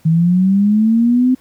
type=linear sweep; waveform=sine; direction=up; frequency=157.7 to 258.8 Hz; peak=-9 dBFS; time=0.05-1.35 s; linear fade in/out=10 ms; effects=pink hiss -52 dBFS RMS until 1.4 s